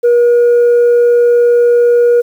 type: tone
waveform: sine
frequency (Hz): 478.7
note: A#4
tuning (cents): +46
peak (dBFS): -3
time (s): 0.03-2.22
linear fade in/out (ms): 20
effects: tanh soft clip ceiling -4 dBFS + 7-bit